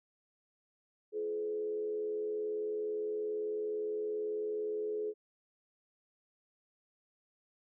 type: tone with frequency modulation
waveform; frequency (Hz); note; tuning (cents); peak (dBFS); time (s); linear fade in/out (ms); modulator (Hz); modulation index
sine; 424.7; G#4; +39; -33; 1.12-5.14; 50; 82.3; 0.43
effects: none